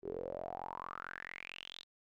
sawtooth tone with band-pass filter sweep, 44.43 Hz, F1, 31 cents sharp, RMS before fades -45 dBFS, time 0.02-1.85 s, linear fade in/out 50 ms, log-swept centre 380 to 4000 Hz, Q 7.8, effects none

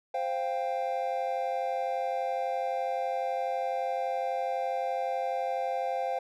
triangle chord, C suspended fourth, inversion none, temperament equal with one note detuned, 523.3 / 698.5 / 790.4 Hz, C5 / F5 / G5, 0 / 0 / +14 cents, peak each -31 dBFS, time 0.14-6.19 s, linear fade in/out 5 ms, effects none

